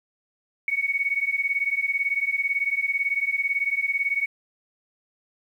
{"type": "beating tone pair", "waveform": "sine", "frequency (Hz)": [2219, 2237], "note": ["C#7", "C#7"], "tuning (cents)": [1, 15], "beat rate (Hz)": 18, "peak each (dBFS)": -25, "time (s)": [0.68, 4.26], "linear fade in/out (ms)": 2, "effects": ["9-bit"]}